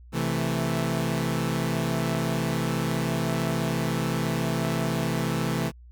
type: chord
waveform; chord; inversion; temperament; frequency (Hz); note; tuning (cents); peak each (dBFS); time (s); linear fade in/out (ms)
sawtooth; A minor; first; equal; 130.81 / 164.81 / 220; C3 / E3 / A3; 0 / 0 / 0; -25 / -24 / -26; 0.12-5.72; 50
effects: added 60 Hz sine -45 dBFS peak until 5.91 s